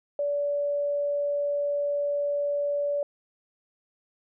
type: tone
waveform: sine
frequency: 576 Hz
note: D5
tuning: 34 cents flat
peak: -24 dBFS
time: 0.19-3.03 s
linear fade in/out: 2 ms
effects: none